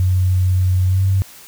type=tone with pitch glide; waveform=sine; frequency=92.1 to 95.96 Hz; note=F#2 to G2; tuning=-7 to -36 cents; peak=-12 dBFS; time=0-1.22 s; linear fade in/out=0 ms; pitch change=+71 cents; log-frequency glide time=0.87-1.02 s; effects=white hiss -41 dBFS RMS until 1.47 s